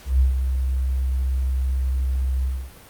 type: tone with ADSR envelope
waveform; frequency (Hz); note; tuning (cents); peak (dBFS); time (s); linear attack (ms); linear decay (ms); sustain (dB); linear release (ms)
sine; 65.1; C2; -8; -12; 0.05-2.72; 150; 130; -7; 280
effects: pink hiss -46 dBFS RMS until 2.89 s + Opus 48 kbps